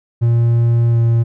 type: tone with pitch glide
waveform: triangle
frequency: 117.4 to 116.12 Hz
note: A#2 to A#2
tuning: +13 to -6 cents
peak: -8 dBFS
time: 0.21-1.24 s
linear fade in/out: 20 ms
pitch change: -19 cents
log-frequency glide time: 0.9-0.98 s
effects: none